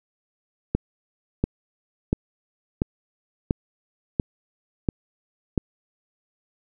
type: click train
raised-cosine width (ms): 3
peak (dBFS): -7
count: 8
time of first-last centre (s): 0.75-5.578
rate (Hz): 1.45
effects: none